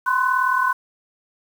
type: tone cluster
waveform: sine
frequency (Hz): 1017 / 1056 / 1497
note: C6 / C6 / F#6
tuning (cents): -50 / +16 / +20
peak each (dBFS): -21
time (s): 0.06-0.73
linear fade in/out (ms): 10
effects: 7-bit